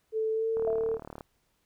sine tone with pitch glide, 440 to 449 Hz, A4 to A4, 0 to +35 cents, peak -26 dBFS, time 0.12-0.99 s, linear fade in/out 50 ms, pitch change +35 cents, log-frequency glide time 0.32-0.47 s
click train, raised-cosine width 1 ms, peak -27 dBFS, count 25, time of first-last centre 0.57-1.208 s, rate 37.6 Hz
sine tone with exponential decay, 659.3 Hz, E5, in tune, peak -28 dBFS, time 0.67-1.06 s, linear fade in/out 2 ms, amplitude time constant 84 ms
effects pink hiss -73 dBFS RMS until 1.65 s

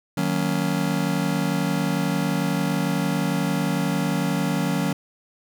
square chord, D# minor seventh, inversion none, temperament just, 155.56 / 186.68 / 233.3 / 280 Hz, D#3 / F#3 / A#3 / C#4, 0 / +16 / +2 / +18 cents, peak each -27 / -26 / -30 / -28 dBFS, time 0.17-4.93 s, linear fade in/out 5 ms, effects none

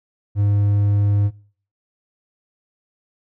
triangle tone, 102 Hz, G#2, 31 cents flat, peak -12 dBFS, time 0.35-1.31 s, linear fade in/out 50 ms, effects noise-tail reverb RT60 0.5 s tail -24 dB re dry

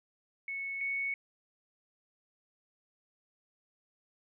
sine tone pair in turn, 2206 / 2217 Hz, C#7 / C#7, -9 / 0 cents, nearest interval unison, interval 9 cents, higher second, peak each -35 / -31 dBFS, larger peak second, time 0.48-0.81 / 0.81-1.14 s, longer neither, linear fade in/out 2 ms, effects none

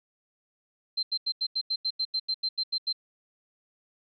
sine tone bursts, 4124 Hz, C8, 26 cents flat, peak -25 dBFS, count 14, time 0.97-2.928 s, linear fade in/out 10 ms, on 60 ms, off 86 ms, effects none

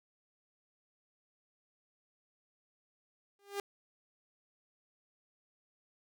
sawtooth tone with exponential growth, 401.7 Hz, G4, 42 cents sharp, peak -28 dBFS, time 3.39-3.6 s, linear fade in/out 2 ms, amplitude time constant 44 ms, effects none

